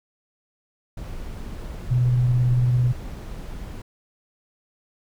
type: noise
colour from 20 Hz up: brown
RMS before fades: -33 dBFS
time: 0.97-3.82 s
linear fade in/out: 5 ms
type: tone with tremolo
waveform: sine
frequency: 123.47 Hz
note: B2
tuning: in tune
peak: -15 dBFS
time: 1.9-2.93 s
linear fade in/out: 20 ms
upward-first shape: sine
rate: 18 Hz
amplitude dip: 25%
effects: none